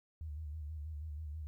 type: tone with vibrato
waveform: sine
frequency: 76.3 Hz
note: D#2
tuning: 33 cents flat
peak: -40 dBFS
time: 0.21-1.47 s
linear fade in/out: 0 ms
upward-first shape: square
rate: 6.2 Hz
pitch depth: 64 cents each way
effects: 13-bit